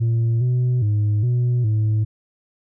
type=tone with pitch steps; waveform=sine; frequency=115.3 / 124.6 / 104.8 / 122.3 / 108 Hz; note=A#2 / B2 / G#2 / B2 / A2; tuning=-19 / +16 / +16 / -16 / -32 cents; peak=-13 dBFS; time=0-2.05 s; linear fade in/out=20 ms; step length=410 ms; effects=tanh soft clip ceiling -15 dBFS